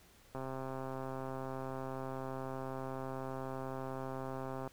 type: click train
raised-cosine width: 1 ms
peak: -28 dBFS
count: 572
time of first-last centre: 0.35-4.676 s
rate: 132 Hz
effects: pink hiss -63 dBFS RMS until 4.72 s